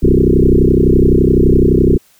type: tone with frequency modulation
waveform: sine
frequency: 207.7 Hz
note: G#3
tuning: in tune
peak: -6 dBFS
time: 0.02-1.98 s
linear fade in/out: 20 ms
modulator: 31.8 Hz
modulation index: 6.4
effects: white hiss -51 dBFS RMS until 2.19 s

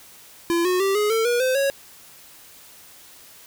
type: tone with pitch steps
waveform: square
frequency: 340 / 364.4 / 390.6 / 418.6 / 448.6 / 480.8 / 515.3 / 552.3 Hz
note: F4 / F#4 / G4 / G#4 / A4 / B4 / C5 / C#5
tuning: -46 / -26 / -6 / +14 / +34 / -46 / -27 / -6 cents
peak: -19 dBFS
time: 0.5-1.7 s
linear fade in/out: 0 ms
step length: 150 ms
effects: white hiss -47 dBFS RMS until 3.46 s

